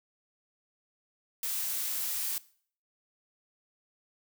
blue noise, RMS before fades -33 dBFS, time 1.43-2.38 s, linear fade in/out 2 ms, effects noise-tail reverb RT60 0.5 s tail -19 dB re dry

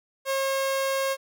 sawtooth tone, 540 Hz, C#5, 45 cents flat, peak -20 dBFS, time 0.25-1.17 s, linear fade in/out 50 ms, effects none

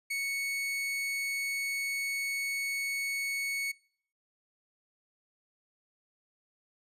40% pulse tone, 2217 Hz, C#7, in tune, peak -30 dBFS, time 0.1-3.72 s, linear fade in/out 10 ms, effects noise-tail reverb RT60 0.6 s tail -25 dB re dry + resampled to 32000 Hz

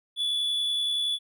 triangle tone with amplitude modulation, 3438 Hz, A7, 41 cents flat, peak -22 dBFS, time 0.16-1.19 s, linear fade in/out 50 ms, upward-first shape sine, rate 70.7 Hz, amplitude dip 25%, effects none

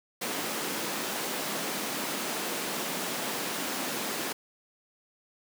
pink high-pass noise, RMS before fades -33 dBFS, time 0.21-4.33 s, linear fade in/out 10 ms, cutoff 200 Hz, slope 24 dB/octave, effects none

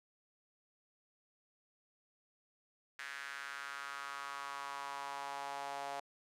sawtooth tone with high-pass filter sweep, 140 Hz, C#3, 18 cents sharp, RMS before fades -44 dBFS, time 2.99-6 s, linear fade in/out 0 ms, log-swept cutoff 1700 to 720 Hz, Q 3.4, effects low-pass 10000 Hz 12 dB/octave

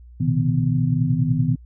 sine tone cluster, 114.7 / 124.6 / 135.4 / 158.7 / 249.2 Hz, A#2 / B2 / C#3 / D#3 / B3, -28 / +16 / -40 / +35 / +16 cents, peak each -26 / -22 / -25 / -21 / -25 dBFS, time 0.2-1.56 s, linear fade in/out 10 ms, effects added 60 Hz sine -41 dBFS peak until 1.65 s

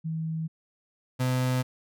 sine / 35% pulse tone pair in turn, 160.6 / 127.47 Hz, E3 / C3, -45 / -45 cents, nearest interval major third, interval 400 cents, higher first, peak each -28 / -22 dBFS, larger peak second, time 0.04-0.48 / 1.19-1.63 s, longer neither, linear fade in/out 20 ms, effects none

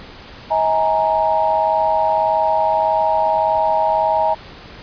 sine chord, D# suspended fourth, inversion none, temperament equal with one note detuned, 636.8 / 830.6 / 932.3 Hz, D#5 / G#5 / A#5, +40 / 0 / 0 cents, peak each -18 dBFS, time 0.5-4.35 s, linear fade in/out 20 ms, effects pink hiss -38 dBFS RMS until 4.82 s + resampled to 11025 Hz

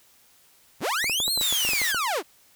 sawtooth linear two-way sweep, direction up then down, 49 to 4300 to 253.2 Hz, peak -20 dBFS, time 0.8-2.23 s, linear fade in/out 50 ms, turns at 1.32 s
clicks, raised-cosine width 1 ms, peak -20 dBFS, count 12, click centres 1.043 / 1.097 / 1.202 / 1.28 / 1.376 / 1.412 / 1.526 / 1.65 / 1.69 / 1.734 / 1.817 / 1.946 s
white high-pass noise, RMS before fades -30 dBFS, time 1.4-1.93 s, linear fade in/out 20 ms, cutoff 1100 Hz, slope 12 dB/octave
effects white hiss -58 dBFS RMS until 2.55 s

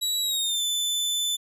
sawtooth tone with pitch glide, 3901 to 3516 Hz, B7 to A7, -22 to -2 cents, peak -21 dBFS, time 0.01-1.37 s, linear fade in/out 20 ms, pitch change -180 cents, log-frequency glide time 0.21-0.63 s, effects resampled to 32000 Hz

